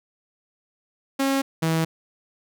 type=tone pair in turn; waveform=sawtooth; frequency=272 / 162.13 Hz; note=C#4 / E3; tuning=-33 / -28 cents; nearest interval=major sixth; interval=895 cents; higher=first; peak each=-16 dBFS; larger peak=neither; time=1.19-1.42 / 1.62-1.85 s; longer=neither; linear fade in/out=10 ms; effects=none